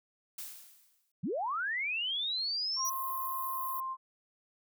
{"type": "noise with exponential decay", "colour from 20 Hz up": "blue", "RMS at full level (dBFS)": -40, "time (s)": [0.38, 1.12], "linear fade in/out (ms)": 5, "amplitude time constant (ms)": 160}
{"type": "linear sweep", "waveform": "sine", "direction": "up", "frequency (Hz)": [131.7, 5900], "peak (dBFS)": -31, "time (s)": [1.23, 2.9], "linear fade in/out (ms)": 10}
{"type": "tone with pitch glide", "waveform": "sine", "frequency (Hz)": [1057, 1050.3], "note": ["C6", "C6"], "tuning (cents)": [17, 6], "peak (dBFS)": -34, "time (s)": [2.76, 3.97], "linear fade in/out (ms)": 50, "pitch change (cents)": -11, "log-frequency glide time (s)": [3.08, 3.62]}
{"type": "high-pass noise", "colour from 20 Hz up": "pink", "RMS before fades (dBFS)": -41, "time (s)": [2.85, 3.8], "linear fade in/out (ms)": 0, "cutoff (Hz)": 11000, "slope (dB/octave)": 96}
{"effects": []}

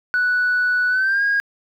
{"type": "tone with pitch glide", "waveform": "sine", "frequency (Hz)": [1480, 1632.7], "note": ["F#6", "G#6"], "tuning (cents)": [0, -30], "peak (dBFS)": -14, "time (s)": [0.14, 1.4], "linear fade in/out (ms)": 0, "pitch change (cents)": 170, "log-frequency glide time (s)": [0.89, 1.23], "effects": ["tanh soft clip ceiling -13 dBFS", "9-bit"]}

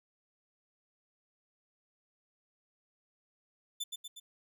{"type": "tone with echo", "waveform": "sawtooth", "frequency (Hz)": 3524, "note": "A7", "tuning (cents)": 2, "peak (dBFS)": -31, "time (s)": [3.8, 3.84], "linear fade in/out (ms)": 10, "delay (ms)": 120, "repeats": 3, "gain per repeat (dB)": -4, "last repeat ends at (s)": 4.2, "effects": []}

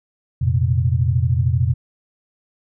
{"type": "chord", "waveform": "sine", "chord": "F suspended fourth", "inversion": "none", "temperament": "equal with one note detuned", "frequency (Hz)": [87.31, 116.54, 129.68], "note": ["F2", "Bb2", "C3"], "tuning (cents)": [0, 0, -15], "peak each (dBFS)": -19, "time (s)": [0.41, 1.74], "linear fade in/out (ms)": 10, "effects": []}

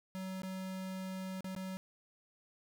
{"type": "tone with dropouts", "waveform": "square", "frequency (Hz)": 188.3, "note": "F#3", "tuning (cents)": 31, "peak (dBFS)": -40, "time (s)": [0.15, 1.77], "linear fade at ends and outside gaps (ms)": 0, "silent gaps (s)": [[0.419, 0.433], [1.407, 1.444], [1.55, 1.563]], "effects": []}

